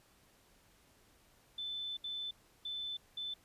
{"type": "tone bursts at uneven times", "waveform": "sine", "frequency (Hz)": 3520, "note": "A7", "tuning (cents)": 0, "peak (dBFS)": -38, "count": 4, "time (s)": [[1.58, 1.97], [2.04, 2.31], [2.65, 2.97], [3.17, 3.34]], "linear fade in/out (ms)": 5, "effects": ["pink hiss -67 dBFS RMS until 3.44 s", "resampled to 32000 Hz"]}